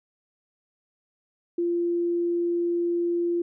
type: tone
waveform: sine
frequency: 344.9 Hz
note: F4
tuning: 22 cents flat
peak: -22 dBFS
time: 1.58-3.42 s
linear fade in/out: 5 ms
effects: none